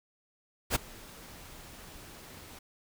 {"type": "noise with ADSR envelope", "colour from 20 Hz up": "pink", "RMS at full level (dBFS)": -25, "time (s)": [0.7, 2.59], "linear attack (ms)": 53, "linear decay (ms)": 14, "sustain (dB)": -24, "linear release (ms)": 5, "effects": []}